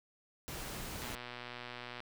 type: noise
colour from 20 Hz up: pink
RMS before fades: -43 dBFS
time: 0.48-1.15 s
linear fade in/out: 0 ms
type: click train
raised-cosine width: 0.3 ms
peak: -28 dBFS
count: 121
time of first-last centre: 1.02-2.004 s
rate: 122 Hz
effects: none